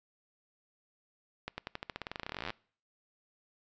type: accelerating click train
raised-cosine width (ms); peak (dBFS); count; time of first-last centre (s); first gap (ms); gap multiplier
0.3; -21; 28; 1.48-2.504; 100; 0.91
effects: noise-tail reverb RT60 0.5 s tail -24 dB re dry + resampled to 16000 Hz